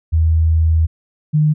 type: tone pair in turn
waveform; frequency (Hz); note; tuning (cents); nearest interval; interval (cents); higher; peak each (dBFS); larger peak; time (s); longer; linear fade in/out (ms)
sine; 80.6 / 152.15; E2 / D#3; -38 / -38; major seventh; 1100; second; -10; neither; 0.12-0.87 / 1.33-1.54; first; 20
effects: none